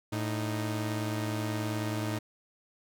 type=tone pair together; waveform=sawtooth; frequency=109.67 / 310.2 Hz; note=A2 / D#4; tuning=-5 / -5 cents; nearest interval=octave + tritone; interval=1800 cents; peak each=-28 / -31 dBFS; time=0.12-2.19 s; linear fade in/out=10 ms; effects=none